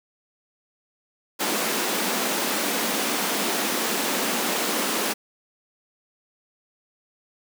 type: high-pass noise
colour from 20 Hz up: pink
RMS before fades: -25 dBFS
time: 1.39-5.14 s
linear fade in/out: 20 ms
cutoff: 200 Hz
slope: 48 dB/octave
effects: none